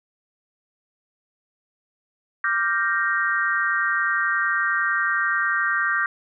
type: chord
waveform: sine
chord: G minor seventh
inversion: second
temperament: equal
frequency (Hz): 1174.7 / 1396.9 / 1568 / 1864.7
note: D6 / F6 / G6 / Bb6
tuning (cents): 0 / 0 / 0 / 0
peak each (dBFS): -26 / -27 / -23 / -25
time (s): 2.44-6.06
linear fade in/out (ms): 2
effects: none